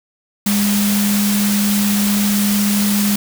sine tone in noise, 204.3 Hz, G#3, 28 cents flat, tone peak -14 dBFS, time 0.46-3.16 s, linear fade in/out 5 ms, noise white, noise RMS -21 dBFS, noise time 0.46-3.16 s, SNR +4 dB, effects none

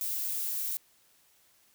violet noise, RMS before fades -33 dBFS, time 0.01-0.77 s, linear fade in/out 0 ms, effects white hiss -65 dBFS RMS until 1.74 s

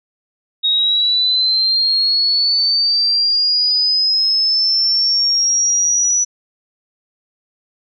sine linear sweep, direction up, 3757 to 5920 Hz, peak -12 dBFS, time 0.63-6.25 s, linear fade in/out 20 ms, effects none

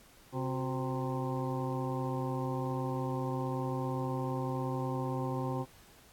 harmonic tone with a mistuned harmonic, 130.81 Hz, C3, in tune, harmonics 1 / 2 / 3 / 4 / 6 / 7 / 8, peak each -35 / -38 / -40 / -41 / -43 / -43 / -44 dBFS, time 0.32-5.66 s, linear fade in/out 50 ms, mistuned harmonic 3, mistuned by -95 cents, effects pink hiss -59 dBFS RMS until 6.12 s + AAC 64 kbps

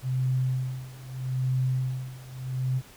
sine tone with tremolo, 129.1 Hz, C3, 23 cents flat, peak -22 dBFS, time 0.02-2.82 s, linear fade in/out 50 ms, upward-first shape sine, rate 0.79 Hz, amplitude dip 90%, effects pink hiss -51 dBFS RMS until 2.96 s

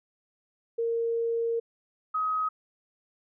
sine tone pair in turn, 462.2 / 1265 Hz, A#4 / D#6, -15 / +28 cents, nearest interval octave + perfect fourth, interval 1743 cents, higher second, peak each -25 dBFS, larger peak neither, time 0.78-1.6 / 2.14-2.49 s, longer first, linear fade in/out 10 ms, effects none

